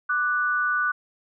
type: tone pair together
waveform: sine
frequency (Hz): 1179.8 / 1480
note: D6 / F#6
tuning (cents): +8 / 0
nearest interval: major third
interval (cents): 392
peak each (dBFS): -26 / -22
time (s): 0.09-0.92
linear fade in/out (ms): 10
effects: none